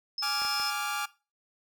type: tone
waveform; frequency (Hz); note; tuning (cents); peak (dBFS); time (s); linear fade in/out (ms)
sine; 5190; E8; -28; -30; 0.18-0.7; 2
type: chord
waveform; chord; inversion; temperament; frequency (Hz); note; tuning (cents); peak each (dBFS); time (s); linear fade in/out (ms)
sawtooth; D diminished; second; equal; 830.6 / 1174.7 / 1396.9; Ab5 / D6 / F6; 0 / 0 / 0; -31; 0.22-1.06; 10
type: clicks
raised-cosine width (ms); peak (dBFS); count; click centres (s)
0.5; -27; 3; 0.419 / 0.45 / 0.599
effects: noise-tail reverb RT60 0.3 s tail -19 dB re dry